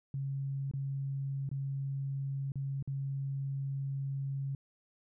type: tone with dropouts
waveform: sine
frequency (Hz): 137.2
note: C#3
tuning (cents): -17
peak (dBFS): -33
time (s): 0.14-4.55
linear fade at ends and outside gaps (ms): 2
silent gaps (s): 0.713-0.736 / 1.491-1.514 / 2.52-2.556 / 2.826-2.875
effects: none